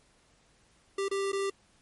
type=tone with dropouts; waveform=square; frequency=393.6 Hz; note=G4; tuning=7 cents sharp; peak=-29 dBFS; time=0.98-1.5 s; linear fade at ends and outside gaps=5 ms; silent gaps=1.084-1.112 / 1.319-1.329 s; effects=pink hiss -65 dBFS RMS until 1.81 s + MP3 48 kbps